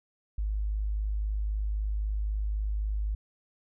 sine tone, 51.91 Hz, G#1, in tune, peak -27 dBFS, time 0.38-3.15 s, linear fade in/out 5 ms, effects none

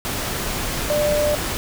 sine tone in noise, 594 Hz, D5, 20 cents sharp, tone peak -17 dBFS, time 0.9-1.35 s, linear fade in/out 0 ms, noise pink, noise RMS -25 dBFS, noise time 0.05-1.57 s, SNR +5 dB, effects none

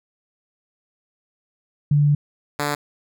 sine / 5% pulse tone pair in turn, 146.1 / 146.1 Hz, D3 / D3, -9 / -9 cents, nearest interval unison, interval 0 cents, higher neither, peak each -13 / -10 dBFS, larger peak second, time 1.91-2.15 / 2.59-2.75 s, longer first, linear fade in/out 5 ms, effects none

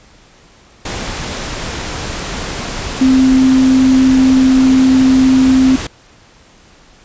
sine tone in noise, 261.2 Hz, C4, 3 cents flat, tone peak -6 dBFS, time 3.01-5.76 s, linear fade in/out 5 ms, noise pink, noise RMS -22 dBFS, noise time 0.85-5.87 s, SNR +13 dB, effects pink hiss -45 dBFS RMS until 7.04 s + resampled to 16000 Hz

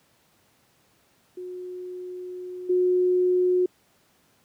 sine tone with level steps, 363 Hz, F#4, 33 cents flat, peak -33 / -18 dBFS, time 1.37-3.66 s, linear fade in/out 5 ms, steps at 2.69 s, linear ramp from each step 10 ms, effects pink hiss -63 dBFS RMS until 4.44 s + high-pass 100 Hz 12 dB/octave

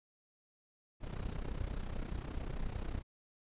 brown noise with amplitude modulation, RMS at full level -36 dBFS, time 1-3.03 s, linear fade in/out 50 ms, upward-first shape sine, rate 31.4 Hz, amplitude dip 75%, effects resampled to 8000 Hz

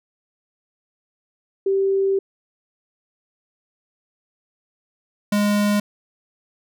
sine / square tone pair in turn, 389.4 / 206.3 Hz, G4 / G#3, -12 / -11 cents, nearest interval major seventh, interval 1099 cents, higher first, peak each -16 / -17 dBFS, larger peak first, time 1.66-2.19 / 5.32-5.8 s, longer first, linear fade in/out 5 ms, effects none

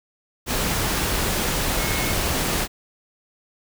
sine tone in noise, 2175 Hz, C#7, 33 cents flat, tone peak -31 dBFS, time 1.76-2.16 s, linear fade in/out 50 ms, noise pink, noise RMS -23 dBFS, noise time 0.46-2.68 s, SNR -11 dB, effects none

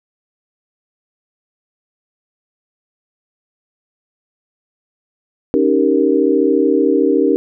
sine chord, Eb dominant seventh, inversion third, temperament equal, 277.2 / 311.1 / 392 / 466.2 Hz, Db4 / Eb4 / G4 / Bb4, 0 / 0 / 0 / 0 cents, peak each -16 dBFS, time 5.54-7.36 s, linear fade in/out 0 ms, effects none

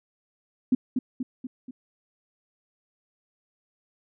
sine tone with echo, 253.8 Hz, B3, 47 cents sharp, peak -16 dBFS, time 0.72-0.75 s, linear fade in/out 5 ms, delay 240 ms, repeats 4, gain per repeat -5 dB, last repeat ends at 1.71 s, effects none

